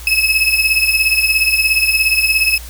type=beating tone pair; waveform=35% pulse; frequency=2573 / 2590 Hz; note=E7 / E7; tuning=-43 / -31 cents; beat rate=17 Hz; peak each=-13 dBFS; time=0.07-2.58 s; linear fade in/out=2 ms; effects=added 59 Hz sine -30 dBFS peak until 2.69 s + white hiss -36 dBFS RMS until 2.69 s